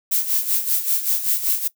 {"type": "noise with tremolo", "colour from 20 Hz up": "violet", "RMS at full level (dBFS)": -18, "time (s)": [0.11, 1.68], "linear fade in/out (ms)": 10, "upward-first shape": "sine", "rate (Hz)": 5.2, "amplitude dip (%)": 70, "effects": ["noise-tail reverb RT60 0.1 s tail -18 dB re dry"]}